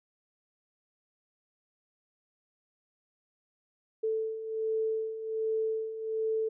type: beating tone pair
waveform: sine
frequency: 440.4 / 441.7 Hz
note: A4 / A4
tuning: +2 / +7 cents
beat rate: 1.3 Hz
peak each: -36 / -30 dBFS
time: 4.03-6.49 s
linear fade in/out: 10 ms
effects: none